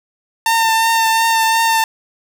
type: tone with vibrato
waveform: sawtooth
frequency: 903 Hz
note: A5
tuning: 45 cents sharp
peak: -8 dBFS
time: 0.46-1.84 s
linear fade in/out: 2 ms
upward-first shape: triangle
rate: 2.8 Hz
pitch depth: 21 cents each way
effects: none